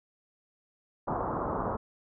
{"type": "low-pass noise", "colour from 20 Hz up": "white", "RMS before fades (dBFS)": -32, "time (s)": [1.07, 1.77], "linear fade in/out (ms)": 10, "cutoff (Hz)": 1200, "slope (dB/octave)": 48, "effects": []}